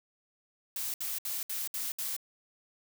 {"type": "noise bursts", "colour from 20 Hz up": "blue", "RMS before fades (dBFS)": -35, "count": 6, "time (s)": [0.76, 2.165], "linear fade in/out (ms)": 2, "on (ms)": 180, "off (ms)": 65, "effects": []}